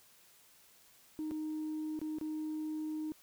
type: tone with dropouts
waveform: sine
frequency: 309.6 Hz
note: D#4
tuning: 9 cents flat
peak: -34 dBFS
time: 1.19-3.12 s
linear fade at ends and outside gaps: 0 ms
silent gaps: 1.31-1.316 / 1.991-2.015 / 2.185-2.212 s
effects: tanh soft clip ceiling -33 dBFS + white hiss -63 dBFS RMS until 3.22 s